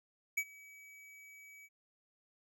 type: tone with ADSR envelope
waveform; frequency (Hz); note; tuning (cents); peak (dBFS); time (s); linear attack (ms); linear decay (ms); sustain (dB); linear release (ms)
square; 2280; C#7; +48; -30; 0.37-1.69; 9; 58; -24; 43
effects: none